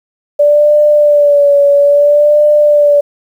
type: tone with vibrato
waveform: sine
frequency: 582 Hz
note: D5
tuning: 16 cents flat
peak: -4 dBFS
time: 0.39-3.01 s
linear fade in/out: 10 ms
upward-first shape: sine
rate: 0.6 Hz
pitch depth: 41 cents each way
effects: 7-bit